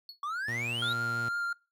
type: tone with exponential decay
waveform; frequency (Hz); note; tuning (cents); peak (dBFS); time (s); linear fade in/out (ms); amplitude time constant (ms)
triangle; 4373; C#8; -24; -37; 0.09-0.2; 1; 22
type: exponential sweep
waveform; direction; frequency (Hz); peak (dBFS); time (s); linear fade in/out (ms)
triangle; up; 1121 to 3942; -30; 0.23-0.93; 2
type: tone with pitch glide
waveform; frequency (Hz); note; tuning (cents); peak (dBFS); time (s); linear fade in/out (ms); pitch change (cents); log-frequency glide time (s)
sawtooth; 118.3 to 117.21; A#2 to A#2; +26 to +10; -33; 0.48-1.29; 5; -16; 0.68-1.18
type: tone with vibrato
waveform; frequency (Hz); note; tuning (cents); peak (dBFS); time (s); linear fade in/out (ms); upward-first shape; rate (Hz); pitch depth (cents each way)
triangle; 1398; F6; +1; -28; 0.82-1.53; 5; triangle; 5.9; 14
effects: noise-tail reverb RT60 0.3 s tail -24 dB re dry